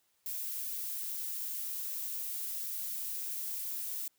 violet noise with high-pass filter sweep, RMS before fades -38 dBFS, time 0.26-4.08 s, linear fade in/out 2 ms, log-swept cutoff 1400 to 650 Hz, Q 0.86, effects white hiss -74 dBFS RMS until 4.18 s + high-pass 60 Hz 12 dB/octave

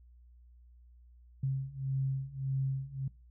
sine beating tone pair, 133.5 / 135.2 Hz, C3 / C#3, +35 / -43 cents, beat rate 1.7 Hz, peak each -35 / -33 dBFS, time 1.43-3.08 s, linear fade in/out 5 ms, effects noise-tail reverb RT60 0.3 s tail -22 dB re dry + added 60 Hz sine -55 dBFS peak until 3.3 s

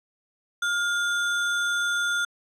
sine tone with sample-and-hold, 1413 Hz, F6, 20 cents sharp, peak -22 dBFS, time 0.62-2.25 s, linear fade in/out 5 ms, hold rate 4900 Hz, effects low-pass 8000 Hz 12 dB/octave

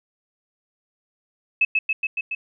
sine tone with echo, 2594 Hz, E7, 28 cents flat, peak -14 dBFS, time 1.61-1.65 s, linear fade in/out 5 ms, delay 140 ms, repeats 5, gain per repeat -2 dB, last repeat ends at 2.35 s, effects none

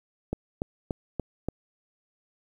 click train, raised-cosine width 2 ms, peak -15 dBFS, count 5, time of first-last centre 0.33-1.486 s, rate 3.46 Hz, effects 9-bit

